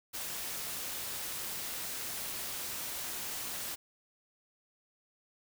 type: noise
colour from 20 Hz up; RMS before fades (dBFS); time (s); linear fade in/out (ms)
white; -39; 0.13-3.76; 20
effects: none